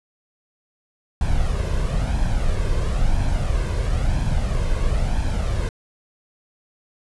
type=noise with flanger; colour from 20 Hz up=brown; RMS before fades=-20 dBFS; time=1.21-5.69 s; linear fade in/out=2 ms; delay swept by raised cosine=1.2 to 1.95 ms; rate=1 Hz; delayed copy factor=+0.55; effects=resampled to 24000 Hz